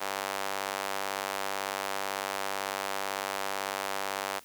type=tone with high-pass filter; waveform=sawtooth; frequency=98 Hz; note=G2; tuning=in tune; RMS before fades=-34 dBFS; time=0-4.4 s; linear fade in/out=20 ms; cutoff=750 Hz; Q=1.1; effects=white hiss -55 dBFS RMS until 4.44 s